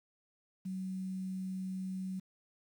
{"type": "tone with quantisation", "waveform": "sine", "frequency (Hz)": 187.9, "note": "F#3", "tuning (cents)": 27, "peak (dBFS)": -36, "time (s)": [0.65, 2.2], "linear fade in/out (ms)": 10, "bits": 10, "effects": []}